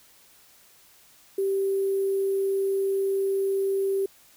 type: tone with sample-and-hold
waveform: sine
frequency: 390.2 Hz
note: G4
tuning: 8 cents flat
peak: -22 dBFS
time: 1.38-4.06 s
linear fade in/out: 5 ms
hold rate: 11025 Hz
effects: white hiss -56 dBFS RMS until 4.36 s